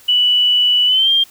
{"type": "tone with pitch glide", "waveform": "sine", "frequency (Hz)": [2960, 3191], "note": ["F#7", "G7"], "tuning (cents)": [0, 30], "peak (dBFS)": -10, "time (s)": [0.08, 1.24], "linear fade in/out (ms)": 10, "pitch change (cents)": 130, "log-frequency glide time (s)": [0.86, 1.1], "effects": ["white hiss -45 dBFS RMS until 1.3 s"]}